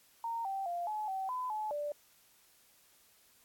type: tone with pitch steps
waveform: sine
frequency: 922 / 778 / 696 / 853 / 767 / 1008 / 857 / 587 Hz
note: A#5 / G5 / F5 / G#5 / G5 / B5 / A5 / D5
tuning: -19 / -13 / -6 / +46 / -38 / +35 / -46 / -1 cents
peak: -34 dBFS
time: 0.24-1.92 s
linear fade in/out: 2 ms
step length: 210 ms
effects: white hiss -65 dBFS RMS until 3.44 s + AAC 64 kbps